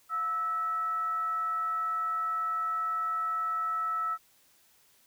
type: tone with frequency modulation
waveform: sine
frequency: 1311 Hz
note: E6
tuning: 10 cents flat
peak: -28 dBFS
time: 0.09-4.18 s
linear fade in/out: 50 ms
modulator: 601 Hz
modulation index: 0.21
effects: white hiss -64 dBFS RMS until 5.06 s